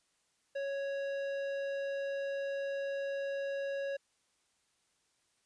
sine tone with tanh clipping, 554 Hz, C#5, 1 cent flat, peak -36 dBFS, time 0.55-3.97 s, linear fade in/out 10 ms, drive 13 dB, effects white hiss -75 dBFS RMS until 5.45 s + resampled to 22050 Hz

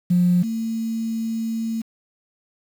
sine tone pair in turn, 177.7 / 225.4 Hz, F3 / A3, +30 / +42 cents, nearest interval major third, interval 412 cents, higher second, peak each -13 / -22 dBFS, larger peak first, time 0.1-0.43 / 0.43-1.82 s, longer second, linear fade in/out 10 ms, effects tanh soft clip ceiling -9 dBFS + 7-bit

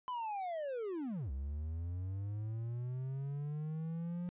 triangle linear two-way sweep, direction down then up, 1021 to 65 to 178.1 Hz, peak -35 dBFS, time 0.08-4.29 s, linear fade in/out 0 ms, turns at 1.31 s, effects resampled to 8000 Hz

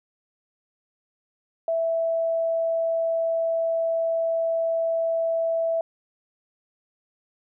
sine tone, 659.3 Hz, E5, in tune, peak -21 dBFS, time 1.68-5.81 s, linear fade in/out 2 ms, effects none

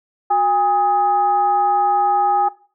sine tone with frequency modulation, 813 Hz, G#5, 37 cents flat, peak -12 dBFS, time 0.3-2.49 s, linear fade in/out 10 ms, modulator 445 Hz, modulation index 0.57, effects noise-tail reverb RT60 0.4 s tail -19 dB re dry + high-pass 400 Hz 12 dB/octave

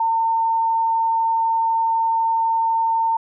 sine tone, 906 Hz, A#5, 50 cents flat, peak -16 dBFS, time 0-3.17 s, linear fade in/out 5 ms, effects none

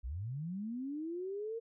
sine linear sweep, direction up, 51.91 to 466.2 Hz, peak -37 dBFS, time 0.03-1.6 s, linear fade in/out 20 ms, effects none

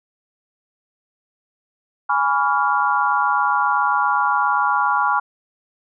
sine chord, C# dominant seventh, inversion second, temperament equal with one note detuned, 830.6 / 987.8 / 1135.3 / 1396.9 Hz, G#5 / B5 / C#6 / E#6, 0 / 0 / +41 / 0 cents, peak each -21 dBFS, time 2.09-5.2 s, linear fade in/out 10 ms, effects none

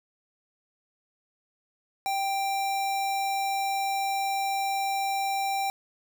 sine tone with sample-and-hold, 784 Hz, G5, in tune, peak -25 dBFS, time 2.06-5.7 s, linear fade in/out 0 ms, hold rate 3150 Hz, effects none

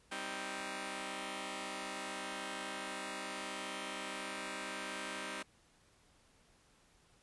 5% pulse chord, C minor, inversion second, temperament just, 196.22 / 261.6 / 314 Hz, G3 / C4 / Eb4, +2 / 0 / +16 cents, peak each -34 / -34 / -33 dBFS, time 0.11-5.43 s, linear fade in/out 10 ms, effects pink hiss -68 dBFS RMS until 7.22 s + resampled to 24000 Hz

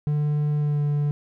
triangle tone with pitch glide, 148.5 to 146.29 Hz, D3 to D3, +20 to -6 cents, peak -18 dBFS, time 0.07-1.11 s, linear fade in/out 0 ms, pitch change -26 cents, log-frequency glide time 0.57-0.82 s, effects none

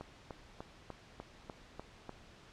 click train, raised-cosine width 1 ms, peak -29 dBFS, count 8, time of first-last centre 0.01-2.093 s, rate 3.36 Hz, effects pink hiss -58 dBFS RMS until 2.52 s + low-pass 5000 Hz 12 dB/octave

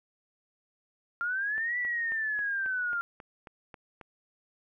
sine linear two-way sweep, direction up then down, 1381 to 1975.5 to 1381 Hz, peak -28 dBFS, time 1.21-3.01 s, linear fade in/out 0 ms, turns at 1.78 s
click train, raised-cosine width 0.5 ms, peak -30 dBFS, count 10, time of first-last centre 1.58-4.012 s, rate 3.7 Hz
effects none

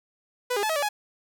sawtooth tone with pitch steps, 495.9 / 408 / 864 / 638 / 578 / 837 Hz, B4 / G#4 / A5 / D#5 / D5 / G#5, +7 / -31 / -32 / +43 / -28 / +13 cents, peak -20 dBFS, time 0.5-0.89 s, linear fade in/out 10 ms, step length 65 ms, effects none

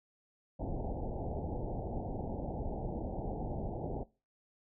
pink low-pass noise, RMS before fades -38 dBFS, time 0.59-4.04 s, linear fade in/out 10 ms, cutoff 860 Hz, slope 96 dB/octave, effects noise-tail reverb RT60 0.3 s tail -20 dB re dry

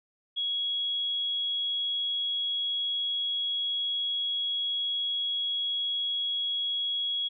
sine tone, 3327 Hz, G#7, 2 cents sharp, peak -27 dBFS, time 0.36-7.29 s, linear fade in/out 20 ms, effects none

